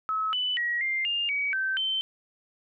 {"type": "tone with pitch steps", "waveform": "sine", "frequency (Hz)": [1290, 2992, 1908, 2101, 2812, 2266, 1549, 3091], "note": ["E6", "F#7", "A#6", "C7", "F7", "C#7", "G6", "G7"], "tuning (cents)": [-38, 19, 40, 7, 11, 37, -21, -25], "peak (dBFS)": -25, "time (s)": [0.09, 2.01], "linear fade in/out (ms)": 0, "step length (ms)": 240, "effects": []}